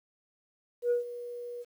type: tone with ADSR envelope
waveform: sine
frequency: 482.6 Hz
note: B4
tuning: 40 cents flat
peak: -21 dBFS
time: 0.82-1.65 s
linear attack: 86 ms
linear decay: 130 ms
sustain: -16 dB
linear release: 39 ms
effects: tanh soft clip ceiling -21 dBFS + 10-bit